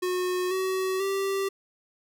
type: tone with pitch steps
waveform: square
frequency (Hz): 363.6 / 376.9 / 390.6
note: F#4 / F#4 / G4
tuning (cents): -30 / +32 / -6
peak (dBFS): -26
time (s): 0.02-1.49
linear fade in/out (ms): 10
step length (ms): 490
effects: none